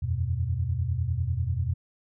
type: chord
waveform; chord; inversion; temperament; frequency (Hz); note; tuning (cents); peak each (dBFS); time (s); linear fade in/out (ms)
sine; E suspended second; none; equal; 82.41 / 92.5 / 123.47; E2 / F#2 / B2; 0 / 0 / 0; -29; 0.02-1.74; 10
effects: none